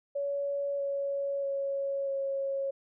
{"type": "tone with pitch steps", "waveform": "sine", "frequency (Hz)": [564, 558.5, 553, 547.6], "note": ["C#5", "C#5", "C#5", "C#5"], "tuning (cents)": [30, 13, -4, -21], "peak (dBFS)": -29, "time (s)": [0.15, 2.71], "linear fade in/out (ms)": 10, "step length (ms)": 640, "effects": []}